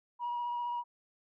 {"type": "tone with vibrato", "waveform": "sine", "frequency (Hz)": 961, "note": "B5", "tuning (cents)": -48, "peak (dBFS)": -31, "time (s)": [0.19, 0.84], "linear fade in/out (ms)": 50, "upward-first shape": "square", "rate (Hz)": 15, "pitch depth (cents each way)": 11, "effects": ["tanh soft clip ceiling -30 dBFS"]}